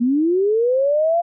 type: linear sweep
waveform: sine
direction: up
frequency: 229.3 to 698.5 Hz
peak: -14 dBFS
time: 0-1.22 s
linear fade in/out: 20 ms
effects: none